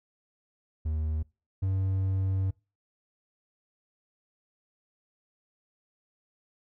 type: tone pair in turn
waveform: triangle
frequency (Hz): 77.78 / 95.57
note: D#2 / G2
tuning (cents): 0 / -43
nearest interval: major third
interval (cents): 357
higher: second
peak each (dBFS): -25 / -23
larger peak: second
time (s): 0.85-1.23 / 1.62-2.51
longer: second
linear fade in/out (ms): 10
effects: noise-tail reverb RT60 0.3 s tail -24 dB re dry